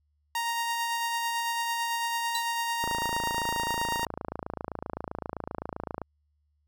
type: tone with tremolo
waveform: sawtooth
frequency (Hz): 932.3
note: A#5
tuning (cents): 0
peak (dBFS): -23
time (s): 0.35-4.05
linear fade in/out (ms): 2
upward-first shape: sine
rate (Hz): 9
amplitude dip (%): 25
type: tone with exponential decay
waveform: 35% pulse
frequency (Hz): 3951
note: B7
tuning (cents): 0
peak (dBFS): -24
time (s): 2.35-2.44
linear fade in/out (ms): 1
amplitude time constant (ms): 19
type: click train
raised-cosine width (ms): 1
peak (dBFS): -19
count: 89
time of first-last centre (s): 2.84-6.017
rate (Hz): 27.7
effects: added 74 Hz sine -69 dBFS peak until 6.67 s